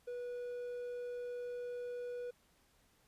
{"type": "tone", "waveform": "triangle", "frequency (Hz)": 488, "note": "B4", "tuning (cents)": -21, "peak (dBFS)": -38, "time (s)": [0.07, 2.31], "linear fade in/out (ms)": 10, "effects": ["pink hiss -71 dBFS RMS until 3.07 s", "resampled to 32000 Hz"]}